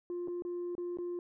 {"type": "tone with dropouts", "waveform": "sine", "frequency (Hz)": 351.3, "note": "F4", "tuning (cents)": 10, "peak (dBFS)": -33, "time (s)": [0.1, 1.19], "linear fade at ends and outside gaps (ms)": 1, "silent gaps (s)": [[0.275, 0.282], [0.422, 0.45], [0.752, 0.78], [0.972, 0.986]], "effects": ["tanh soft clip ceiling -33 dBFS"]}